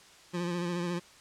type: tone with vibrato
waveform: 25% pulse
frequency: 174.61 Hz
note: F3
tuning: in tune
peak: -27 dBFS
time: 0.33-1 s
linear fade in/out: 20 ms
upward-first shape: sine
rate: 14 Hz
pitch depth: 38 cents each way
effects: white hiss -55 dBFS RMS until 1.2 s + low-pass 7000 Hz 12 dB/octave